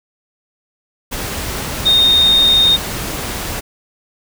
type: tone in noise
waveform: sine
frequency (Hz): 3687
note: A#7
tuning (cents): -20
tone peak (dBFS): -8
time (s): 1.85-2.77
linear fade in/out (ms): 20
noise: pink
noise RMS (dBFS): -23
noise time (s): 1.11-3.61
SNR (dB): +12
effects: none